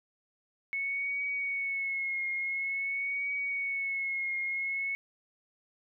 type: tone with vibrato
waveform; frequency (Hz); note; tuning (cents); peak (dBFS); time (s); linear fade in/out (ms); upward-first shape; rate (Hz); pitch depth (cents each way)
sine; 2200; C#7; -14; -30; 0.73-4.95; 0; triangle; 0.48; 48
effects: none